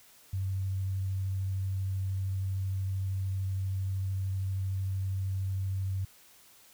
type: tone with vibrato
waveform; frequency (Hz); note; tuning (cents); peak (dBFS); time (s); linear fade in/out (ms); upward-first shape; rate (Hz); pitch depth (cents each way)
sine; 95.8; G2; -39; -29; 0.33-6.05; 5; sine; 13; 10
effects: white hiss -58 dBFS RMS until 6.73 s